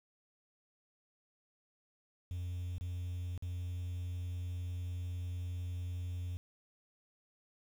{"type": "tone with dropouts", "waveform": "triangle", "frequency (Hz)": 88.9, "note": "F2", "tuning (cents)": 31, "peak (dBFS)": -34, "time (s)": [2.31, 6.37], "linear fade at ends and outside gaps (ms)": 0, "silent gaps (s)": [[2.782, 2.81], [3.377, 3.424]], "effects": ["tanh soft clip ceiling -31 dBFS", "10-bit"]}